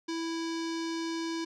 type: tone with low-pass filter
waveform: square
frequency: 329.6 Hz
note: E4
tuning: in tune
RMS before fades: -34 dBFS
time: 0.08-1.45 s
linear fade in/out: 10 ms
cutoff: 5400 Hz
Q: 2.4
effects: none